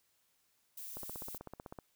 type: noise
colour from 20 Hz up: violet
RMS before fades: -46 dBFS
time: 0.77-1.38 s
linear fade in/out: 5 ms
type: click train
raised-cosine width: 1 ms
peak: -31 dBFS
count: 14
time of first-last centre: 0.97-1.788 s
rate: 15.9 Hz
effects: white hiss -75 dBFS RMS until 1.95 s